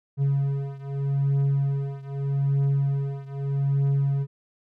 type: beating tone pair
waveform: triangle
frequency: 138.59 / 139.4 Hz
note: C#3 / C#3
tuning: 0 / +10 cents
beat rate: 0.81 Hz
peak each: -22 / -24 dBFS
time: 0.17-4.27 s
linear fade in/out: 50 ms
effects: none